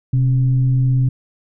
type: tone with frequency modulation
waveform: sine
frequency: 128.1 Hz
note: C3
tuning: 36 cents flat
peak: -12 dBFS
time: 0.13-1.09 s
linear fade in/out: 5 ms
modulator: 147 Hz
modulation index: 0.29
effects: none